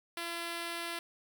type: tone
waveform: 5% pulse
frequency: 339.4 Hz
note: F4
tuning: 49 cents flat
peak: -25 dBFS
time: 0.17-0.99 s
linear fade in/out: 2 ms
effects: none